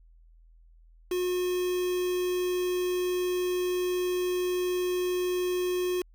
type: tone with quantisation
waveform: triangle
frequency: 361.3 Hz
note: F#4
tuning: 41 cents flat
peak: -24 dBFS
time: 1.11-6.02 s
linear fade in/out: 5 ms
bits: 6
effects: added 41 Hz sine -53 dBFS peak until 6.14 s